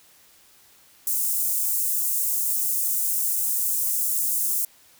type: high-pass noise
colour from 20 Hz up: white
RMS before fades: -24 dBFS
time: 1.07-4.65 s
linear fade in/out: 2 ms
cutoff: 7600 Hz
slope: 24 dB/octave
effects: white hiss -55 dBFS RMS until 4.99 s